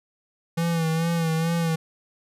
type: tone with vibrato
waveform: square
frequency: 164.81 Hz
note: E3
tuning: in tune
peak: -22 dBFS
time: 0.57-1.76 s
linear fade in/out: 10 ms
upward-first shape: sine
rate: 2.3 Hz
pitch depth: 47 cents each way
effects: resampled to 32000 Hz